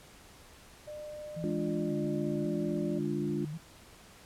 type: tone with pitch glide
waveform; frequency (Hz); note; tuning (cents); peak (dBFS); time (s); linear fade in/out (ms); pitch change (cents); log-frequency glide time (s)
sine; 602 to 590.6; D5 to D5; +43 to +10; -40; 0.87-2.99; 10; -33; 2.28-2.59
type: tone with vibrato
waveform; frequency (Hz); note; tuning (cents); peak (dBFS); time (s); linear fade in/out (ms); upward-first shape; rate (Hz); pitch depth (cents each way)
sine; 157; D#3; +16; -36; 1.36-3.58; 10; square; 0.92; 79
type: chord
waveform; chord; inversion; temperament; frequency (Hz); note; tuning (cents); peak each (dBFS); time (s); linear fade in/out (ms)
sine; D diminished; second; equal; 207.7 / 293.7 / 349.2; Ab3 / D4 / F4; 0 / 0 / 0; -35; 1.44-3.45; 0
effects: pink hiss -55 dBFS RMS until 4.25 s + low-pass 12000 Hz 12 dB/octave